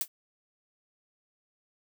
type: noise with exponential decay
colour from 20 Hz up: blue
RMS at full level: -25 dBFS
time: 0.01-0.08 s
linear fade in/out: 1 ms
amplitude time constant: 15 ms
effects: none